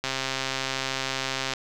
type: click train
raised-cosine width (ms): 0.2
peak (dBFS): -10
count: 200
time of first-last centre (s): 0.04-1.536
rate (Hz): 133
effects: none